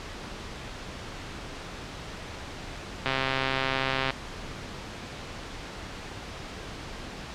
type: click train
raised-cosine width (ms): 0.3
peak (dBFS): -10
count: 140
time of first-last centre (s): 3.06-4.105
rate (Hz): 133
effects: pink hiss -39 dBFS RMS until 7.34 s + low-pass 5000 Hz 12 dB/octave